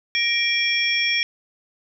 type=tone cluster; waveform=sine; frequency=1877 / 2357 / 3313 / 5470 Hz; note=A#6 / D7 / G#7 / F8; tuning=+11 / +6 / -5 / -37 cents; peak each=-28 / -21 / -24 / -26 dBFS; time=0.15-1.23 s; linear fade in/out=0 ms; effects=none